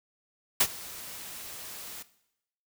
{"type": "noise with ADSR envelope", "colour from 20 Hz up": "white", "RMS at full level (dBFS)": -20, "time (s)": [0.6, 2.03], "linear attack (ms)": 8, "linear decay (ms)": 58, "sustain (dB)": -22, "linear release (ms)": 10, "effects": ["noise-tail reverb RT60 0.8 s tail -17 dB re dry"]}